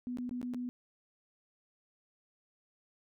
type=tone with dropouts; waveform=sine; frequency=246.9 Hz; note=B3; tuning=in tune; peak=-35 dBFS; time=0.07-0.69 s; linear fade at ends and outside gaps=0 ms; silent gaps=0.172-0.185 / 0.293-0.311 / 0.415-0.429 / 0.537-0.545 s; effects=none